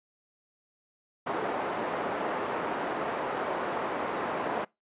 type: band-pass noise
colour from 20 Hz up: pink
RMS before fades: -32 dBFS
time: 1.26-4.65 s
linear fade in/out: 10 ms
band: 410 to 1200 Hz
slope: 12 dB/octave
effects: noise-tail reverb RT60 0.2 s tail -23 dB re dry + resampled to 8000 Hz